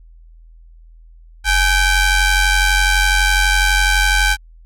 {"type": "ring-modulated tone", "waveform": "sawtooth", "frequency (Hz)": 791, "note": "G5", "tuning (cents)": 15, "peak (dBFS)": -5, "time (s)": [1.44, 4.37], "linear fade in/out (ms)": 50, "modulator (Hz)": 745, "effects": ["added 41 Hz sine -40 dBFS peak until 4.65 s", "low-pass 12000 Hz 12 dB/octave"]}